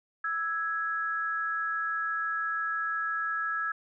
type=tone pair together; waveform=sine; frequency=1318.5 / 1664.4 Hz; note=E6 / G#6; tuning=0 / +3 cents; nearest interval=major third; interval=403 cents; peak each=-31 / -31 dBFS; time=0.24-3.72 s; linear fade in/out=5 ms; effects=none